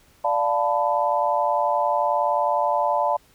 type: chord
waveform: sine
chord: B half-diminished seventh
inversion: first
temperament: equal with one note detuned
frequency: 587.3 / 698.5 / 880 / 999.2 Hz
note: D5 / F5 / A5 / B5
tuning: 0 / 0 / 0 / +20 cents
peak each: -24 / -25 / -23 / -25 dBFS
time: 0.24-3.17 s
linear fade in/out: 10 ms
effects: pink hiss -57 dBFS RMS until 3.34 s